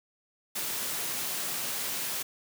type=high-pass noise; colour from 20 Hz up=white; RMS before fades=-33 dBFS; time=0.55-2.23 s; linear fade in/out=10 ms; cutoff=110 Hz; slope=48 dB/octave; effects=none